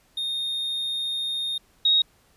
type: tone pair in turn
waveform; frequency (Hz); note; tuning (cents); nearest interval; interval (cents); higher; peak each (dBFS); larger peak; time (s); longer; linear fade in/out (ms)
triangle / sine; 3683 / 3763; A#7 / A#7; -22 / +16; unison; 38; second; -24 / -16; second; 0.17-1.58 / 1.85-2.02; first; 5
effects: pink hiss -61 dBFS RMS until 2.36 s + resampled to 32000 Hz